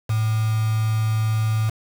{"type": "tone with quantisation", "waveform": "sine", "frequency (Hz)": 109.7, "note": "A2", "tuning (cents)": -5, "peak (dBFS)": -18, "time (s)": [0.09, 1.7], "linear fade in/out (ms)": 10, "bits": 5, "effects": []}